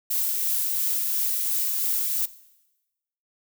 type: noise with tremolo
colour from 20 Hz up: violet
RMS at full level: -24 dBFS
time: 0.1-2.26 s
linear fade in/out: 10 ms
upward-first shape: triangle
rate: 2.9 Hz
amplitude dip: 25%
effects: noise-tail reverb RT60 1.0 s tail -18 dB re dry